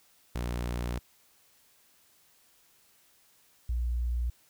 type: tone pair in turn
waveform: sawtooth / sine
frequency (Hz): 60 / 59.78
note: B1 / A#1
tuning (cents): -49 / +44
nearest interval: unison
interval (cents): 7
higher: first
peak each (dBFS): -27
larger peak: neither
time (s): 0.35-0.99 / 3.69-4.3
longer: first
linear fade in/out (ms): 5
effects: white hiss -64 dBFS RMS until 4.49 s